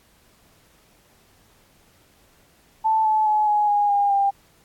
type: tone with pitch steps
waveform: sine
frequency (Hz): 880 / 865.4 / 851 / 836.9 / 823 / 809.3 / 795.9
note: A5 / A5 / G#5 / G#5 / G#5 / G#5 / G5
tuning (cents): 0 / -29 / +42 / +13 / -16 / -45 / +26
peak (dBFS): -16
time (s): 2.84-4.31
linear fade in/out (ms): 20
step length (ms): 210
effects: pink hiss -58 dBFS RMS until 4.64 s + AAC 64 kbps